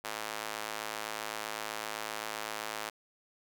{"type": "tone with high-pass filter", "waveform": "square", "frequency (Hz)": 53.9, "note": "A1", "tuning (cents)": -35, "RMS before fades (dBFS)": -39, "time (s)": [0.04, 2.9], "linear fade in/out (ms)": 10, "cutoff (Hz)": 780, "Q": 0.72, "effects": []}